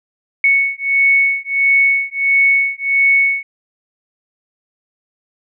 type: beating tone pair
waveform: sine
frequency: 2214 / 2215.5 Hz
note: C#7 / C#7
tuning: -3 / -2 cents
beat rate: 1.5 Hz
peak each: -14 dBFS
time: 0.44-3.43 s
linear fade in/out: 2 ms
effects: none